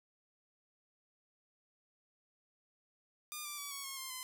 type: tone with pitch steps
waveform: 5% pulse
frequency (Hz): 1208 / 1175.6 / 1144.2 / 1113.5 / 1083.7 / 1054.7 / 1026.4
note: D6 / D6 / D6 / C#6 / C#6 / C6 / C6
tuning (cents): +48 / +1 / -45 / +7 / -40 / +14 / -34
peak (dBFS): -30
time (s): 3.32-4.23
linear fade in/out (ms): 0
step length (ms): 130
effects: none